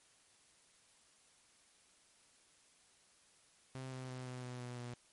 sawtooth tone with pitch steps, 130.81 / 129.23 / 127.67 / 126.14 / 124.61 / 123.11 / 121.63 Hz, C3 / C3 / C3 / B2 / B2 / B2 / B2, 0 / -21 / -42 / +37 / +16 / -5 / -26 cents, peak -40 dBFS, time 3.75-4.94 s, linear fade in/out 0 ms, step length 170 ms, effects white hiss -68 dBFS RMS until 5.12 s + MP3 48 kbps

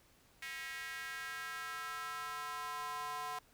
square tone with high-pass filter sweep, 146.83 Hz, D3, in tune, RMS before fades -43 dBFS, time 0.42-3.39 s, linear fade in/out 5 ms, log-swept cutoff 2000 to 910 Hz, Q 3.4, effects pink hiss -67 dBFS RMS until 3.53 s

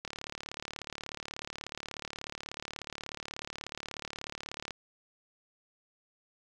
click train, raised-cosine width 0.2 ms, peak -21 dBFS, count 171, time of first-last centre 0.05-4.708 s, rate 36.5 Hz, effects none

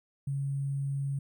sine tone with sample-and-hold, 138.59 Hz, C#3, in tune, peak -29 dBFS, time 0.27-1.19 s, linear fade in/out 5 ms, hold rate 8820 Hz, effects none

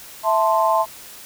sine chord, A minor, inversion second, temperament equal, 659.3 / 880 / 1046.5 Hz, E5 / A5 / C6, 0 / 0 / 0 cents, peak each -19 dBFS, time 0.23-0.86 s, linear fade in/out 50 ms, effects white hiss -40 dBFS RMS until 1.25 s

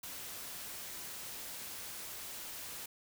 white noise, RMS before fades -45 dBFS, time 0.03-2.86 s, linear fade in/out 5 ms, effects none

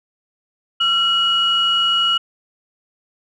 sine tone pair together, 1362 / 2906 Hz, F6 / F#7, -44 / -32 cents, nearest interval octave + minor second, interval 1312 cents, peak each -19 / -14 dBFS, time 0.8-2.18 s, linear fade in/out 10 ms, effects tanh soft clip ceiling -8 dBFS

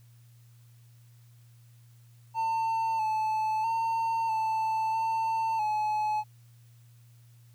triangle tone with pitch steps, 899 / 871 / 907 / 884 / 896 / 853 Hz, A5 / A5 / A#5 / A5 / A5 / G#5, +37 / -18 / -48 / +8 / +31 / +46 cents, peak -24 dBFS, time 2.34-6.24 s, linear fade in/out 50 ms, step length 650 ms, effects added 118 Hz sine -53 dBFS peak until 7.54 s + white hiss -67 dBFS RMS until 7.54 s

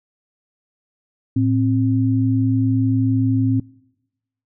sine tone pair together, 111.2 / 264.3 Hz, A2 / C4, +19 / +18 cents, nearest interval octave + minor third, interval 1499 cents, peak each -17 dBFS, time 1.36-3.6 s, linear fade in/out 5 ms, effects noise-tail reverb RT60 1.0 s tail -26 dB re dry

